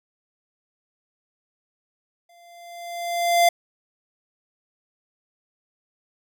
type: tone with exponential growth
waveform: square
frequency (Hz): 691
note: F5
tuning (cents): -19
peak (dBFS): -13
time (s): 2.29-3.49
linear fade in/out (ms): 5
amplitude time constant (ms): 260
effects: none